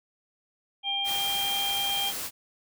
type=harmonic tone; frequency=797 Hz; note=G5; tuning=28 cents sharp; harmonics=1 / 3 / 4; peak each=-34 / -38 / -27 dBFS; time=0.83-2.13 s; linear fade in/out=50 ms
type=noise; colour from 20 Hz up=white; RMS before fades=-34 dBFS; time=1.04-2.31 s; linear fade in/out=50 ms
effects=none